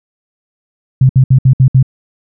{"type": "tone bursts", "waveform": "sine", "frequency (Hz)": 130.81, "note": "C3", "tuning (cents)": 0, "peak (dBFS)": -3, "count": 6, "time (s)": [1.01, 1.828], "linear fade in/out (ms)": 5, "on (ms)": 83, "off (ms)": 64, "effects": []}